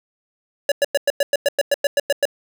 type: tone bursts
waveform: square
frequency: 568 Hz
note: C#5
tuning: 42 cents sharp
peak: -14 dBFS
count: 13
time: 0.69-2.254 s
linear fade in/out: 2 ms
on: 28 ms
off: 100 ms
effects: none